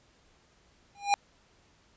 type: tone with exponential growth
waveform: square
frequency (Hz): 809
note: G#5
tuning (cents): -46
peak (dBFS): -19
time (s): 0.95-1.14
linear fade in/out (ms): 0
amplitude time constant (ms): 41
effects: pink hiss -64 dBFS RMS until 1.96 s + resampled to 16000 Hz